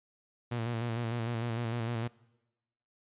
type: tone with vibrato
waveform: sawtooth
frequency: 116.54 Hz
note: A#2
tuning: in tune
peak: -28 dBFS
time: 0.51-2.08 s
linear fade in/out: 10 ms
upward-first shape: square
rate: 6.6 Hz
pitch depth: 49 cents each way
effects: noise-tail reverb RT60 1.0 s tail -23 dB re dry + resampled to 8000 Hz